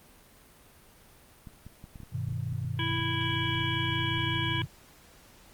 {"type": "clicks", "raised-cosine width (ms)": 5, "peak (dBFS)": -32, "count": 12, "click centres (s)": [1.472, 1.666, 1.841, 1.958, 2.003, 2.033, 2.287, 2.323, 2.526, 2.648, 2.918, 2.994]}
{"type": "chord", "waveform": "sine", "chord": "G augmented", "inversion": "none", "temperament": "equal", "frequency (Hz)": [98, 123.47, 155.56], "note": ["G2", "B2", "D#3"], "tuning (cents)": [0, 0, 0], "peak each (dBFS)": [-35, -33, -37], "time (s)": [2.12, 4.67], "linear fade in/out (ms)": 20}
{"type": "harmonic tone", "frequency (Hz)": 329.6, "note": "E4", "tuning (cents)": 0, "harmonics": [1, 3, 5, 7, 9, 10], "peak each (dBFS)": [-36, -36, -36, -36, -36, -36], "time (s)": [2.79, 4.62], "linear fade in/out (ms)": 2}
{"effects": ["pink hiss -56 dBFS RMS until 5.53 s", "Opus 32 kbps"]}